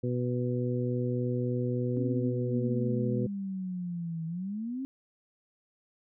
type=harmonic tone; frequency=123.5 Hz; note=B2; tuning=in tune; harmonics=1 / 2 / 3 / 4; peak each=-30 / -33 / -35 / -36 dBFS; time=0.03-3.27 s; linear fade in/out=10 ms
type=exponential two-way sweep; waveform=sine; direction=down then up; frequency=273.8 to 160.9 to 273.8 Hz; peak=-32 dBFS; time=1.97-4.85 s; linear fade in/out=0 ms; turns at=4.26 s
effects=none